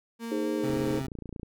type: tone with vibrato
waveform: 35% pulse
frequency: 229.2 Hz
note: A#3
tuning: 29 cents flat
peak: -32 dBFS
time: 0.19-1.03 s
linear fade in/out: 50 ms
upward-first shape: square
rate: 3.8 Hz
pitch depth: 11 cents each way
type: chord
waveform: sine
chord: Ab major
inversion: second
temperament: equal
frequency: 311.1 / 415.3 / 523.3 Hz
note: Eb4 / Ab4 / C5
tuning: 0 / 0 / 0 cents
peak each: -30 / -32 / -35 dBFS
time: 0.31-1 s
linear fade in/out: 10 ms
type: tone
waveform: 25% pulse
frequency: 133.2 Hz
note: C3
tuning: 31 cents sharp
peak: -29 dBFS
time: 0.63-1.07 s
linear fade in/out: 10 ms
type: click train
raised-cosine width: 3 ms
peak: -26 dBFS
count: 22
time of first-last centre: 0.7-1.432 s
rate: 28.7 Hz
effects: none